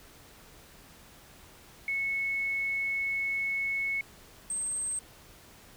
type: tone pair in turn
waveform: sine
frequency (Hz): 2200 / 8330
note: C#7 / C9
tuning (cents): -14 / -9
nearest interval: octave + major seventh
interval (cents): 2305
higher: second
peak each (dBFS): -28 / -30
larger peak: first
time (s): 1.88-4.01 / 4.5-4.99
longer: first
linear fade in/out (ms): 2
effects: pink hiss -54 dBFS RMS until 5.76 s